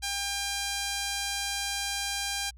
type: tone with band-pass filter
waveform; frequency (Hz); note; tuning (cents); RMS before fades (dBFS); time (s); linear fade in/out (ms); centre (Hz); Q
sawtooth; 800; G5; +35; -32; 0.02-2.51; 20; 5900; 0.83
effects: added 60 Hz sine -47 dBFS peak until 2.57 s